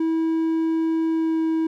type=tone with pitch glide; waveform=triangle; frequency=324.3 to 322.2 Hz; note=E4 to E4; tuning=-28 to -39 cents; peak=-17 dBFS; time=0-1.67 s; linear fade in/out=5 ms; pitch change=-11 cents; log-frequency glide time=1.09-1.41 s; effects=none